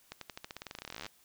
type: accelerating click train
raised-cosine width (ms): 0.2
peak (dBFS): -24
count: 27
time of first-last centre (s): 0.12-1.064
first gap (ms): 93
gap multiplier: 0.91
effects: white hiss -65 dBFS RMS until 1.24 s